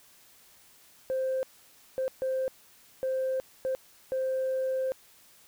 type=tone bursts at uneven times; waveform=sine; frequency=523.3 Hz; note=C5; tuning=in tune; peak=-25 dBFS; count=6; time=1.1-1.43 / 1.98-2.08 / 2.22-2.48 / 3.03-3.4 / 3.65-3.75 / 4.12-4.92 s; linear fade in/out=0 ms; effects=tanh soft clip ceiling -24 dBFS + white hiss -58 dBFS RMS until 5.47 s